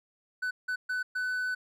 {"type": "tone bursts at uneven times", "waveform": "triangle", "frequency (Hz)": 1501, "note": "F#6", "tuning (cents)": 24, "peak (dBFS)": -27, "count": 4, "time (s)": [[0.42, 0.51], [0.68, 0.76], [0.89, 1.03], [1.15, 1.55]], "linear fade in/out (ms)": 10, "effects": []}